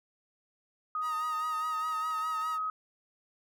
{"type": "tone with pitch glide", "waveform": "sine", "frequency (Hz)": [1249, 1266.4], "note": ["D#6", "D#6"], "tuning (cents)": [6, 30], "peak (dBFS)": -30, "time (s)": [0.95, 2.7], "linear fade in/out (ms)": 2, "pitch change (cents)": 24, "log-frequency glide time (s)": [1.3, 2.18]}
{"type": "tone with vibrato", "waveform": "sawtooth", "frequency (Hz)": 932, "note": "A#5", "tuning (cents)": -1, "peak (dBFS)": -38, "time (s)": [1.01, 2.59], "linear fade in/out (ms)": 50, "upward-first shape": "sine", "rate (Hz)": 4.9, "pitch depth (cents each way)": 56}
{"type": "clicks", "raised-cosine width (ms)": 0.2, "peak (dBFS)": -38, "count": 5, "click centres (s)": [1.886, 1.925, 2.109, 2.188, 2.416]}
{"effects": []}